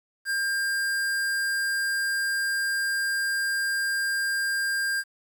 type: tone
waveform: square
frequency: 1600 Hz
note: G6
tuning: 35 cents sharp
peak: -25 dBFS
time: 0.25-5.04 s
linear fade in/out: 50 ms
effects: 9-bit